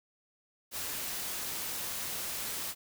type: noise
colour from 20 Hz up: white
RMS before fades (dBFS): -37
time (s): 0.71-2.75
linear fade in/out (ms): 50
effects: none